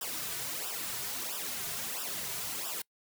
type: noise with flanger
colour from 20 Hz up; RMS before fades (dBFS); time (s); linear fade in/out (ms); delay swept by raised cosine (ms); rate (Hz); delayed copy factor
white; -37; 0.01-2.82; 5; 0.46 to 3.76; 1.5; -0.85
effects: noise-tail reverb RT60 0.1 s tail -25 dB re dry